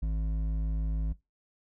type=tone with hard clipping; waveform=sine; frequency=53.3 Hz; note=G#1; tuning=46 cents sharp; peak=-29 dBFS; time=0.02-1.13 s; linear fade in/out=10 ms; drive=8 dB; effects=noise-tail reverb RT60 0.2 s tail -18 dB re dry